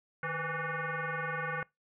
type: tone with frequency modulation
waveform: sine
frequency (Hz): 174.61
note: F3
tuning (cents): 0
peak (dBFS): -32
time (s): 0.23-1.63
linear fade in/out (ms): 2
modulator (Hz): 329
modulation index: 5.6
effects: noise-tail reverb RT60 0.2 s tail -23 dB re dry